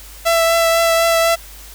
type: tone with vibrato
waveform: sawtooth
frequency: 665 Hz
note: E5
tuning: 15 cents sharp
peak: -8 dBFS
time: 0.25-1.36 s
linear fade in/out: 20 ms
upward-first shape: triangle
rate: 4 Hz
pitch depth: 17 cents each way
effects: added 50 Hz sine -38 dBFS peak until 1.74 s + white hiss -39 dBFS RMS until 1.74 s